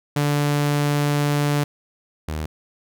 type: tone pair in turn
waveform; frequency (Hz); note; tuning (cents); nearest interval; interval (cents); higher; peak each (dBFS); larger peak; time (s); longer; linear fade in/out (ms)
sawtooth; 145.7 / 77.41; D3 / D#2; -13 / -8; major seventh; 1095; first; -14 / -21; first; 0.16-1.64 / 2.28-2.46; first; 5
effects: none